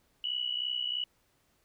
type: tone pair together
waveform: sine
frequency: 2907 / 2970 Hz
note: F#7 / F#7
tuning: -31 / +6 cents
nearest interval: unison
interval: 37 cents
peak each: -34 / -33 dBFS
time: 0.24-1.04 s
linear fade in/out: 2 ms
effects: pink hiss -71 dBFS RMS until 1.64 s